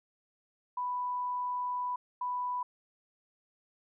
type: tone pair in turn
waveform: sine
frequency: 990 / 990 Hz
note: B5 / B5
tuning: +4 / +4 cents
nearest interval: unison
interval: 0 cents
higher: neither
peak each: -31 / -31 dBFS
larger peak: neither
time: 0.77-1.96 / 2.21-2.63 s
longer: first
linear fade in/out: 5 ms
effects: none